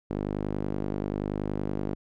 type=tone with band-pass filter; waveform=sawtooth; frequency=50.5 Hz; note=G#1; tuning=48 cents flat; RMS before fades=-31 dBFS; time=0.1-1.95 s; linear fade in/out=5 ms; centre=310 Hz; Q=1.1; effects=none